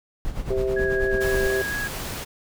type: noise with tremolo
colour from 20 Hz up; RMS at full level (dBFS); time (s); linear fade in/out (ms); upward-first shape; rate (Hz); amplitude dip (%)
brown; -26; 0.25-1.47; 0; sine; 9.2; 65
type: harmonic tone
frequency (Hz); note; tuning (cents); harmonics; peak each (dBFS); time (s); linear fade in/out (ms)
130; C3; -11; 3 / 4 / 5; -22 / -31 / -33; 0.5-1.62; 5
type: tone with vibrato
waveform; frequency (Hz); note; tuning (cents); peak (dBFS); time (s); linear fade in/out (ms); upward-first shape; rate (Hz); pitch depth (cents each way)
sine; 1655; G#6; -6; -26; 0.76-1.88; 10; square; 4.2; 10
type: noise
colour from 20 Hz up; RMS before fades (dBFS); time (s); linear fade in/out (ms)
pink; -32; 1.2-2.25; 20
effects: none